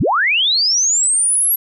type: linear sweep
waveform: sine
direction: up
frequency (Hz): 46.25 to 11670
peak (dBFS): -12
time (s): 0-1.56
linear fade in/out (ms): 10
effects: none